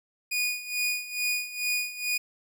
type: tone with tremolo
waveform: sawtooth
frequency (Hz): 2461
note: D#7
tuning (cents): -20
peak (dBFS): -21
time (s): 0.31-2.18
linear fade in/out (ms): 10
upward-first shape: sine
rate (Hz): 2.3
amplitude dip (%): 80
effects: none